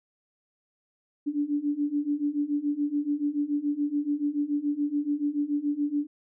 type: beating tone pair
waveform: sine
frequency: 287.3 / 294.3 Hz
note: D4 / D4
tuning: -38 / +4 cents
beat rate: 7 Hz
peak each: -29 / -27 dBFS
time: 1.26-6.07 s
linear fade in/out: 20 ms
effects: none